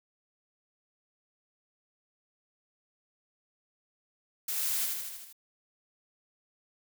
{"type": "noise with echo", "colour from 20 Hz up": "blue", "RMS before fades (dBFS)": -33, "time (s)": [4.48, 4.86], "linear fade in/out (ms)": 5, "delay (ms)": 78, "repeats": 6, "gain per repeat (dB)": -3, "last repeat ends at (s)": 5.328, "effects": []}